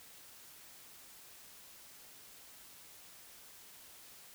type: silence
effects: white hiss -56 dBFS RMS until 4.34 s